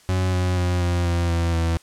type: tone with pitch steps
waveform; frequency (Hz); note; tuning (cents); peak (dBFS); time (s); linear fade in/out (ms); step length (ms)
40% pulse; 92.5 / 90.86 / 89.25 / 87.66 / 86.11 / 84.58 / 83.08; F#2 / F#2 / F2 / F2 / F2 / E2 / E2; 0 / -31 / +38 / +7 / -24 / +45 / +14; -18; 0.09-1.77; 0; 240
effects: white hiss -53 dBFS RMS until 1.82 s + low-pass 9000 Hz 12 dB/octave